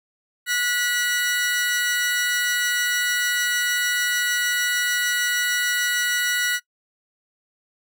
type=tone pair together; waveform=sawtooth; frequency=1461 / 1950.2 Hz; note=F#6 / B6; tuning=-22 / -22 cents; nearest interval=perfect fourth; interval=500 cents; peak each=-20 dBFS; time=0.46-6.6 s; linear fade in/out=50 ms; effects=noise-tail reverb RT60 0.1 s tail -20 dB re dry